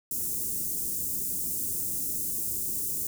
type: band-stop noise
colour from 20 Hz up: white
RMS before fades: -31 dBFS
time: 0.11-3.07 s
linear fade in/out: 2 ms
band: 370 to 7300 Hz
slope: 24 dB/octave
effects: none